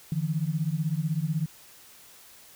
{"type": "beating tone pair", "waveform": "sine", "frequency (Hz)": [149.7, 165.7], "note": ["D3", "E3"], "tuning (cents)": [33, 9], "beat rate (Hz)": 16, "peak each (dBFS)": -28, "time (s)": [0.12, 1.46], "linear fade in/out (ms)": 2, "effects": ["white hiss -52 dBFS RMS until 2.55 s"]}